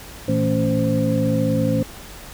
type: tone cluster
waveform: sine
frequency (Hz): 114.3 / 165.3 / 224.2 / 278.8 / 520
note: A#2 / E3 / A3 / C#4 / C5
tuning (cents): -34 / +5 / +33 / +10 / -11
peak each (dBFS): -23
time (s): 0.28-1.83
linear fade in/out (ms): 5
effects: added 50 Hz sine -44 dBFS peak until 2.33 s + pink hiss -39 dBFS RMS until 2.33 s